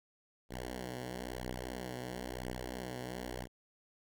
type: beating tone pair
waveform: 5% pulse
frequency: 61.74 / 62.74 Hz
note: B1 / B1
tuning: 0 / +28 cents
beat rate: 1 Hz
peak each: -34 / -30 dBFS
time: 0.49-3.48 s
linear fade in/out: 50 ms
effects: none